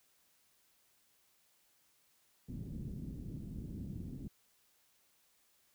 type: low-pass noise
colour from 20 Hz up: white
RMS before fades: -44 dBFS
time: 2.48-4.28 s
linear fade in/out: 5 ms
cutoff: 240 Hz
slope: 24 dB/octave
effects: white hiss -72 dBFS RMS until 5.74 s